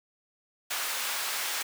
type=high-pass noise; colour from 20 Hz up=pink; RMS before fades=-32 dBFS; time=0.7-1.63 s; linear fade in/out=10 ms; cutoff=1100 Hz; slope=12 dB/octave; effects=none